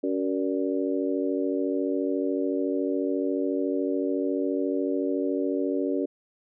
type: harmonic tone with a mistuned harmonic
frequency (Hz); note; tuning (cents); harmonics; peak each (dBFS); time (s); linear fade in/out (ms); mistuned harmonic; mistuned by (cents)
94; F#2; +28; 3 / 4 / 5 / 6; -27 / -29 / -31 / -33; 0.03-6.06; 10; 6; +58
effects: none